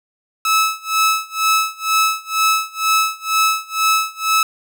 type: tone with tremolo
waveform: sawtooth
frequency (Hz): 1300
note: E6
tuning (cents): -24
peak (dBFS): -8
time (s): 0.45-4.43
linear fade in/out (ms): 2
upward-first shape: sine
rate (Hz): 2.1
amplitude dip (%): 95
effects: none